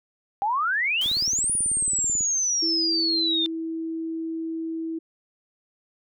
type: exponential two-way sweep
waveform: sine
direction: up then down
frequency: 778 to 9780 to 3572 Hz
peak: -21 dBFS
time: 0.42-3.46 s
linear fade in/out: 0 ms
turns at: 1.52 s
type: noise with exponential decay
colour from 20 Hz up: white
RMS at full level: -37 dBFS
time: 1.01-1.89 s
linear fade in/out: 5 ms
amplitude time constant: 190 ms
type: click train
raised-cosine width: 3 ms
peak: -27 dBFS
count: 22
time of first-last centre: 1.06-2.208 s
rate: 18.3 Hz
type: tone with pitch glide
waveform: sine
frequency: 329.6 to 325.4 Hz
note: E4 to E4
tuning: 0 to -22 cents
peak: -27 dBFS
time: 2.62-4.99 s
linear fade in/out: 10 ms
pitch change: -22 cents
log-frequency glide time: 2.77-3.61 s
effects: none